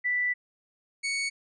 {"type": "tone pair in turn", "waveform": ["sine", "sawtooth"], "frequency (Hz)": [1975.5, 2225], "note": ["B6", "C#7"], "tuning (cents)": [0, 6], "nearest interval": "major second", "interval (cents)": 206, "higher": "second", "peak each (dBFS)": -24, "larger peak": "neither", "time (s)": [[0.04, 0.34], [1.03, 1.3]], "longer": "first", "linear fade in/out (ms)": 20, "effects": ["resampled to 22050 Hz"]}